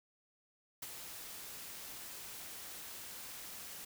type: noise with ADSR envelope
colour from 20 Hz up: white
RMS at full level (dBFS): -42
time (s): 0.82-3.85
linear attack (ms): 7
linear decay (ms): 34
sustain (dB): -6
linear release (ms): 8
effects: none